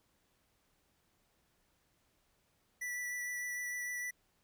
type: tone with vibrato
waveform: square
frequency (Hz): 1964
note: B6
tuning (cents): -10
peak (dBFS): -38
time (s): 2.81-4.11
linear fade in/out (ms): 10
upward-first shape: triangle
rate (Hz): 6.6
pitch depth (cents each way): 13
effects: pink hiss -75 dBFS RMS until 4.43 s